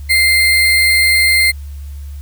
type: tone with sample-and-hold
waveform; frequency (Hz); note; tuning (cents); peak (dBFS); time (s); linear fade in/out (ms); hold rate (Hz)
sine; 2092; C7; -1; -8; 0.09-1.52; 20; 6300
effects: added 71 Hz sine -25 dBFS peak until 2.21 s + white hiss -48 dBFS RMS until 2.21 s